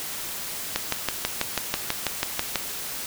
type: click train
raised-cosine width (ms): 0.2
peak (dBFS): -5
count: 12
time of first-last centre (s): 0.76-2.557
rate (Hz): 6.12
effects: white hiss -33 dBFS RMS until 3.06 s